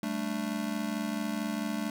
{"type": "chord", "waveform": "square", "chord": "G suspended second", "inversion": "none", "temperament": "just", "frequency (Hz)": [196, 220.5, 294], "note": ["G3", "A3", "D4"], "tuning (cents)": [0, 4, 2], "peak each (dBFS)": [-38, -34, -37], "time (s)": [0.03, 1.9], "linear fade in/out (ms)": 2, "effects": []}